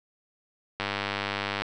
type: click train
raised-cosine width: 0.3 ms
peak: -12 dBFS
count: 83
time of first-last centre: 0.8-1.62 s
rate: 100 Hz
effects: none